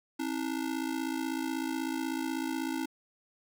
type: ring-modulated tone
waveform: square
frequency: 294.3 Hz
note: D4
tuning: 4 cents sharp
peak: -29 dBFS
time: 0.19-2.86 s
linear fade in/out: 10 ms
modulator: 28.1 Hz
effects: 10-bit